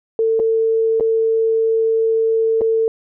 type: tone with dropouts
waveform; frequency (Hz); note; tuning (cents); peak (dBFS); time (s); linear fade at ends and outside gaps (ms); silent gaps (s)
sine; 448.4; A4; +33; -13; 0.19-2.88; 1; 0.394-0.399 / 0.999-1.007 / 2.61-2.616
effects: none